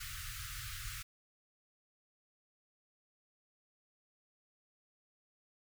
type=band-stop noise; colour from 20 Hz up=pink; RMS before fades=-44 dBFS; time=0-1.03 s; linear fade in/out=10 ms; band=130 to 1200 Hz; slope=96 dB/octave; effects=none